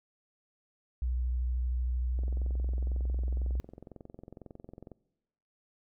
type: tone with vibrato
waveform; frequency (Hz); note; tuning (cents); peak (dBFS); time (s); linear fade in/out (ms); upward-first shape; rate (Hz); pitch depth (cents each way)
sine; 61.7; B1; -1; -28; 1.02-3.6; 0; sine; 13; 22
type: click train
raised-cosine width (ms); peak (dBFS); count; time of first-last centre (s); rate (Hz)
2; -33; 61; 2.19-4.917; 22
effects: noise-tail reverb RT60 1.0 s tail -23 dB re dry